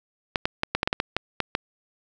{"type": "clicks", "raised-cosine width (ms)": 0.3, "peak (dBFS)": -6, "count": 11, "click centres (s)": [0.358, 0.455, 0.634, 0.75, 0.831, 0.875, 0.929, 1.001, 1.166, 1.403, 1.551], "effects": []}